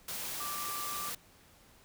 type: tone in noise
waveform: sine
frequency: 1174.7 Hz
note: D6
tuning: in tune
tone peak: -39 dBFS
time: 0.4-1.1 s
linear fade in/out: 5 ms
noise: white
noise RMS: -39 dBFS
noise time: 0.08-1.15 s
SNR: -3 dB
effects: pink hiss -61 dBFS RMS until 1.84 s